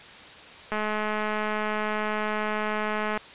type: click train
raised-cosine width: 0.5 ms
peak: -14 dBFS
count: 524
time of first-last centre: 0.72-3.175 s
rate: 213 Hz
effects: white hiss -45 dBFS RMS until 3.34 s + resampled to 8000 Hz